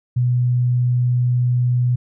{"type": "tone", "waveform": "sine", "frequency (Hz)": 123.47, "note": "B2", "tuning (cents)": 0, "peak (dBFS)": -14, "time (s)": [0.16, 1.96], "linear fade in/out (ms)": 10, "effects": []}